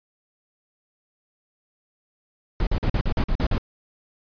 brown noise bursts, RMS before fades -21 dBFS, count 9, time 2.6-3.581 s, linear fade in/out 2 ms, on 69 ms, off 45 ms, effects resampled to 11025 Hz

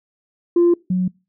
sine tone pair in turn, 346 / 183.29 Hz, F4 / F#3, -16 / -16 cents, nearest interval major seventh, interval 1100 cents, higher first, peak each -9 / -15 dBFS, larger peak first, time 0.56-0.74 / 0.9-1.08 s, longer neither, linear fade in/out 5 ms, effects noise-tail reverb RT60 0.3 s tail -26 dB re dry + tanh soft clip ceiling -8 dBFS

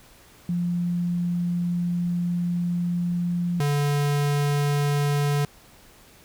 sine / square tone pair in turn, 174.61 / 144.52 Hz, F3 / D3, 0 / -27 cents, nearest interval minor third, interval 327 cents, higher first, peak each -22 / -21 dBFS, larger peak second, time 0.49-3.6 / 3.6-5.45 s, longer first, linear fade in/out 2 ms, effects pink hiss -52 dBFS RMS until 6.24 s

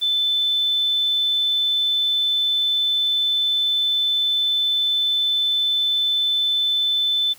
sine tone, 3520 Hz, A7, in tune, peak -17 dBFS, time 0.01-7.34 s, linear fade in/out 20 ms, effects white hiss -48 dBFS RMS until 7.38 s

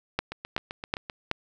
two click trains, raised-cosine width 0.3 ms, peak -9 / -19 dBFS, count 4 / 7, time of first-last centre 0.19-1.314 / 0.32-1.098 s, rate 2.67 / 7.71 Hz, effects none

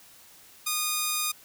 5% pulse tone, 1229 Hz, D#6, 22 cents flat, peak -14 dBFS, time 0.66-1.32 s, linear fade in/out 10 ms, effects white hiss -53 dBFS RMS until 1.44 s

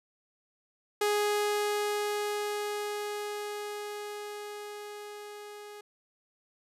sawtooth tone with level ramp, 415.3 Hz, G#4, in tune, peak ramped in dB -21 to -40 dBFS, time 1.01-5.81 s, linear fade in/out 5 ms, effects resampled to 32000 Hz

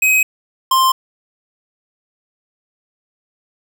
square tone pair in turn, 2531 / 1049.2 Hz, D#7 / C6, +29 / +4 cents, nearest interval octave + minor third, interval 1525 cents, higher first, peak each -11 dBFS, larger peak neither, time 0.02-0.23 / 0.71-0.92 s, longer neither, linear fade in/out 5 ms, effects 7-bit

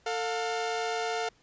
sawtooth tone pair together, 448.1 / 711.3 Hz, A4 / F5, +32 / +32 cents, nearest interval minor sixth, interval 800 cents, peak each -28 dBFS, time 0.06-1.29 s, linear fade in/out 5 ms, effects pink hiss -64 dBFS RMS until 1.42 s + resampled to 16000 Hz

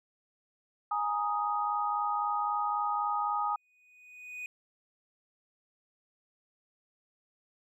sine chord, Ab suspended second, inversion none, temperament just, 830.6 / 934.4 / 1245.9 Hz, Ab5 / Bb5 / Eb6, 0 / +4 / +2 cents, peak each -32 / -36 / -31 dBFS, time 0.91-3.56 s, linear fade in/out 5 ms
triangle tone with exponential growth, 2483 Hz, D#7, 4 cents flat, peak -34 dBFS, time 3.49-4.46 s, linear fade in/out 1 ms, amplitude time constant 210 ms
effects none

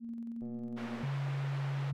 sine tone with tremolo, 232 Hz, A#3, 8 cents flat, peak -37 dBFS, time 0-1.07 s, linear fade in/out 50 ms, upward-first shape square, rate 11 Hz, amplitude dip 25%
click train, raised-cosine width 2 ms, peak -36 dBFS, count 73, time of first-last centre 0.42-1.015 s, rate 121 Hz
pink band-pass noise, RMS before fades -47 dBFS, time 0.76-1.92 s, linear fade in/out 20 ms, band 430 to 2400 Hz, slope 12 dB/octave
sine tone, 138.59 Hz, C#3, in tune, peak -32 dBFS, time 1.03-1.93 s, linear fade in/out 5 ms
effects none

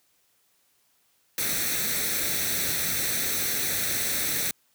white noise with comb filter, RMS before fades -27 dBFS, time 1.38-4.51 s, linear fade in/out 2 ms, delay 0.5 ms, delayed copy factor +0.65, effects white hiss -67 dBFS RMS until 4.74 s + high-pass 60 Hz 12 dB/octave

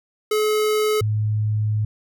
square / sine tone pair in turn, 427.5 / 106.88 Hz, A4 / A2, -50 / -50 cents, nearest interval 2 octaves, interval 2400 cents, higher first, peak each -18 dBFS, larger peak neither, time 0.31-1.01 / 1.01-1.85 s, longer second, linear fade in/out 5 ms, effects none

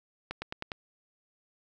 accelerating click train, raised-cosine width 0.3 ms, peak -19 dBFS, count 5, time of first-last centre 0.31-0.718 s, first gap 110 ms, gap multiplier 0.95, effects none

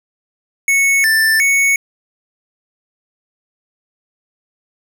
square tone with pitch steps, 2207 / 1773 / 2217 Hz, C#7 / A6 / C#7, -8 / +13 / 0 cents, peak -11 dBFS, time 0.68-1.76 s, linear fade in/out 2 ms, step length 360 ms, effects none

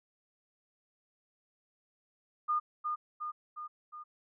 sine tone with echo, 1218 Hz, D#6, 37 cents flat, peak -27 dBFS, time 2.48-2.6 s, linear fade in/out 20 ms, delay 360 ms, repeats 4, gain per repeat -4 dB, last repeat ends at 4.04 s, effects none

